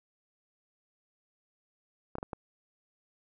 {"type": "clicks", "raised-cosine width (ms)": 1, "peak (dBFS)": -22, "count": 4, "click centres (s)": [2.154, 2.184, 2.229, 2.332], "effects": []}